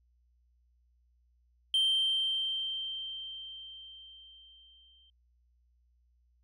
sine tone with exponential decay, 3136 Hz, G7, in tune, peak -21 dBFS, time 1.74-5.1 s, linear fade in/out 2 ms, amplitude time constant 730 ms, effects tanh soft clip ceiling -23 dBFS + added 60 Hz sine -66 dBFS peak until 6.43 s

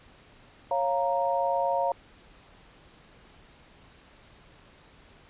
sine chord, Bb minor, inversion first, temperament equal with one note detuned, 550.5 / 698.5 / 932.3 Hz, Db5 / F5 / Bb5, -12 / 0 / 0 cents, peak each -28 dBFS, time 0.71-1.92 s, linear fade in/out 2 ms, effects pink hiss -55 dBFS RMS until 5.29 s + resampled to 8000 Hz

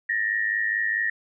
sine tone pair together, 1779.4 / 1884 Hz, A6 / A#6, +19 / +18 cents, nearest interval minor second, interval 99 cents, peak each -26 / -24 dBFS, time 0.09-1.1 s, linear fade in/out 5 ms, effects none

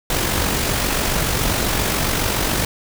pink noise with amplitude modulation, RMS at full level -18 dBFS, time 0.1-2.65 s, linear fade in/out 2 ms, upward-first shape sine, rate 47.3 Hz, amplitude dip 40%, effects none

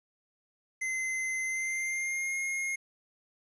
square tone with pitch glide, 2060 to 2144 Hz, C7 to C7, -28 to +42 cents, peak -31 dBFS, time 0.81-2.76 s, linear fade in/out 10 ms, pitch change +70 cents, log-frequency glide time 1.42-2.37 s, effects resampled to 24000 Hz + 11-bit

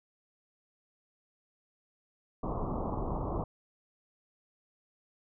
pink low-pass noise, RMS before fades -34 dBFS, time 2.43-3.44 s, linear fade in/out 5 ms, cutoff 1200 Hz, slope 96 dB/octave, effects none

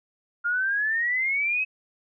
sine exponential sweep, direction up, 1400 to 2578 Hz, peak -22 dBFS, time 0.44-1.65 s, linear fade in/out 20 ms, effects none

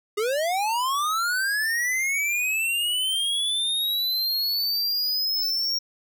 square linear sweep, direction up, 400.6 to 5588 Hz, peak -23 dBFS, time 0.17-5.79 s, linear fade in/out 10 ms, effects none

